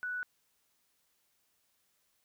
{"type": "tone", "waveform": "sine", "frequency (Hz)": 1480, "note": "F#6", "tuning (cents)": 0, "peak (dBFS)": -34, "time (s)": [0.03, 0.23], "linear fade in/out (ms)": 0, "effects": ["white hiss -75 dBFS RMS until 2.24 s"]}